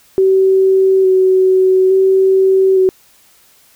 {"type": "tone with vibrato", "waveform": "sine", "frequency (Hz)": 378.6, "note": "F#4", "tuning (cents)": 40, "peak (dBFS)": -7, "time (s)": [0.18, 2.89], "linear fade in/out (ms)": 0, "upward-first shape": "square", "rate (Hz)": 0.58, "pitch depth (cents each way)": 15, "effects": ["white hiss -49 dBFS RMS until 3.75 s"]}